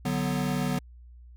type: chord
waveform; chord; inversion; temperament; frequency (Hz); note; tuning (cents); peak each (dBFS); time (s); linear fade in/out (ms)
square; B minor; first; equal with one note detuned; 146.41 / 185 / 246.9; D3 / F#3 / B3; -5 / 0 / 0; -31; 0.05-0.79; 5
effects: added 60 Hz sine -46 dBFS peak until 1.36 s